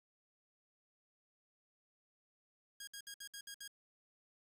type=tone bursts; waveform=10% pulse; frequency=1633 Hz; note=G#6; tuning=30 cents flat; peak=-38 dBFS; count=7; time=2.8-3.678 s; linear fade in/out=5 ms; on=74 ms; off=60 ms; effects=11-bit